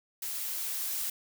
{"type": "noise with level ramp", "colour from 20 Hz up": "blue", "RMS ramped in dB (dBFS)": [-36, -33], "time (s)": [0.22, 1.1], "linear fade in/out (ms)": 5, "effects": []}